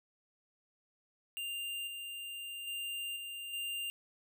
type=tone with level steps; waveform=square; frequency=2794 Hz; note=F7; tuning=in tune; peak=-38 / -42 / -38 / -42 / -37 dBFS; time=1.37-3.9 s; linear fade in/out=0 ms; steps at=1.87 / 2.67 / 3.16 / 3.53 s; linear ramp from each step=5 ms; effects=none